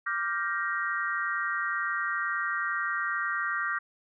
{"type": "chord", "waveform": "sine", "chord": "G minor seventh", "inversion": "second", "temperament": "equal with one note detuned", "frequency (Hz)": [1174.7, 1396.9, 1568, 1880.9], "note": ["D6", "F6", "G6", "Bb6"], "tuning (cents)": [0, 0, 0, 15], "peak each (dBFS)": -33, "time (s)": [0.06, 3.79], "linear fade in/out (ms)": 10, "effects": []}